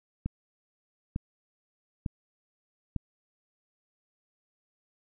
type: click train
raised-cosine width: 5 ms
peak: -18 dBFS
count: 4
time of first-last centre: 0.26-2.963 s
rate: 1.11 Hz
effects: none

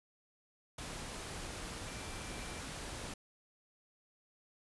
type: tone in noise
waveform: sine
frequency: 2349 Hz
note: D7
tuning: in tune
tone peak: -55 dBFS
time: 1.87-2.6 s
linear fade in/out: 5 ms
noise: pink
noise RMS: -44 dBFS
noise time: 0.78-3.14 s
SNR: -14 dB
effects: resampled to 24000 Hz

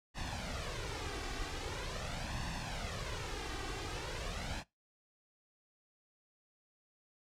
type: noise with flanger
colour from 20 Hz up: pink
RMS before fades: -40 dBFS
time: 0.14-4.64 s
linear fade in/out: 50 ms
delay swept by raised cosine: 1.1 to 2.6 ms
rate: 0.43 Hz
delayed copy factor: +0.65
effects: noise-tail reverb RT60 0.2 s tail -22 dB re dry + low-pass 6000 Hz 12 dB/octave

